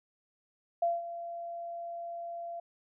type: tone with ADSR envelope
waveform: sine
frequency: 684 Hz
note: F5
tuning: 36 cents flat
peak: -24 dBFS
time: 0.82-2.6 s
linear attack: 6 ms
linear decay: 190 ms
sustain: -13 dB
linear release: 6 ms
effects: none